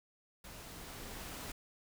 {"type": "noise with level ramp", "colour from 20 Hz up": "pink", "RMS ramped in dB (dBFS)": [-51, -44], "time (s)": [0.44, 1.52], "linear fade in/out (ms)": 5, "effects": []}